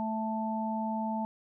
harmonic tone, 220 Hz, A3, in tune, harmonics 1 / 3 / 4, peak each -32 / -39 / -34 dBFS, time 0-1.25 s, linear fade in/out 0 ms, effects none

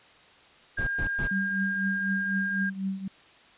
sine tone, 1612 Hz, G6, 48 cents sharp, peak -27 dBFS, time 0.77-2.7 s, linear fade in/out 10 ms
brown noise bursts, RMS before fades -31 dBFS, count 3, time 0.78-1.276 s, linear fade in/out 5 ms, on 92 ms, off 110 ms
sine tone with tremolo, 192.5 Hz, G3, 31 cents flat, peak -25 dBFS, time 1.31-3.08 s, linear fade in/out 5 ms, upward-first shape triangle, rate 4 Hz, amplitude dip 80%
effects white hiss -55 dBFS RMS until 3.57 s + resampled to 8000 Hz

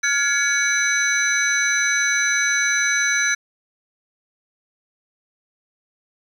sine tone cluster, 1414 / 1688 / 2249 / 3969 / 6040 Hz, F6 / G#6 / C#7 / B7 / F#8, +21 / +28 / +24 / +8 / +35 cents, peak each -23 / -20 / -24 / -28 / -22 dBFS, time 0.03-3.35 s, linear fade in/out 10 ms, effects tanh soft clip ceiling -9 dBFS + 8-bit

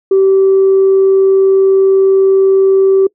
sine tone, 386 Hz, G4, 27 cents flat, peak -4 dBFS, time 0.11-3.07 s, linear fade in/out 5 ms, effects noise-tail reverb RT60 0.1 s tail -23 dB re dry + tanh soft clip ceiling -2 dBFS

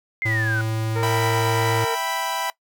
sine exponential sweep, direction down, 2127 to 1461 Hz, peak -22 dBFS, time 0.22-0.61 s, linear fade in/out 0 ms
square tone, 110.8 Hz, A2, 13 cents sharp, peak -23 dBFS, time 0.25-1.85 s, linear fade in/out 10 ms
harmonic tone, 460.1 Hz, A#4, 23 cents flat, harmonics 1 / 2 / 3 / 4 / 5, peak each -24 / -30 / -34 / -36 / -38 dBFS, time 0.95-1.96 s, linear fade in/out 20 ms
sawtooth chord, E minor, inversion none, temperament equal, 659.3 / 784 / 987.8 Hz, E5 / G5 / B5, 0 / 0 / 0 cents, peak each -27 / -25 / -22 dBFS, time 1.03-2.5 s, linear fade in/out 0 ms
effects noise-tail reverb RT60 0.1 s tail -20 dB re dry

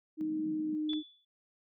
sine tone with pitch glide, 311.1 to 306.3 Hz, D#4 to D#4, 0 to -27 cents, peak -31 dBFS, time 0.17-1.03 s, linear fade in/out 50 ms, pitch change -27 cents, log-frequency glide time 0.5-0.81 s
pink band-pass noise, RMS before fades -47 dBFS, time 0.21-0.75 s, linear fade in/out 0 ms, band 180 to 250 Hz, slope 48 dB/octave
sine tone with exponential decay, 3455 Hz, A7, 32 cents flat, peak -34 dBFS, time 0.89-1.25 s, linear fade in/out 5 ms, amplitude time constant 78 ms
clicks, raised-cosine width 0.3 ms, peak -35 dBFS, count 2, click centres 0.932 / 0.935 s
effects none

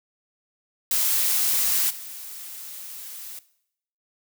blue noise with level steps, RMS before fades -22 / -38 dBFS, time 0.91-3.39 s, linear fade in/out 2 ms, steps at 1.89 s, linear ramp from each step 20 ms, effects noise-tail reverb RT60 0.7 s tail -17 dB re dry

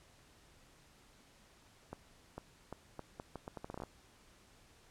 accelerating click train, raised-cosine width 1 ms, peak -29 dBFS, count 15, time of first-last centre 1.93-3.836 s, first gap 450 ms, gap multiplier 0.77, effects pink hiss -64 dBFS RMS until 4.9 s + low-pass 10000 Hz 12 dB/octave

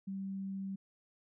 sine tone, 193.9 Hz, G3, 19 cents flat, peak -37 dBFS, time 0.07-0.76 s, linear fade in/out 10 ms, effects none

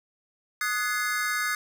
square chord, Ab dominant seventh, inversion second, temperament equal with one note detuned, 1244.5 / 1480 / 1697.1 / 2093 Hz, Eb6 / Gb6 / Ab6 / C7, 0 / 0 / +37 / 0 cents, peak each -32 dBFS, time 0.61-1.55 s, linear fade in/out 2 ms, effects 10-bit

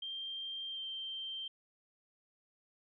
sine tone with pitch glide, 3173 to 3140 Hz, G7 to G7, +20 to +2 cents, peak -39 dBFS, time 0.02-1.48 s, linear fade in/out 5 ms, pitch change -18 cents, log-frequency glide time 0.68-0.86 s, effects none

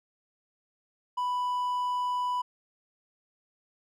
triangle tone, 990 Hz, B5, 4 cents sharp, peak -25 dBFS, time 1.17-2.42 s, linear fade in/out 10 ms, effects none

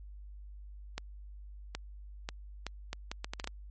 accelerating click train, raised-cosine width 0.2 ms, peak -19 dBFS, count 11, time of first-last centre 0.98-3.474 s, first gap 770 ms, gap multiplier 0.7, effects added 50 Hz sine -45 dBFS peak until 3.7 s + MP3 32 kbps

